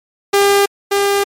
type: tone with echo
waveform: sawtooth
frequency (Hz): 400.8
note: G4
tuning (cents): +38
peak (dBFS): -5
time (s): 0.33-0.66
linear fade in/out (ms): 10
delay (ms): 580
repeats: 1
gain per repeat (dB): -3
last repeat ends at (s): 1.24
effects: MP3 64 kbps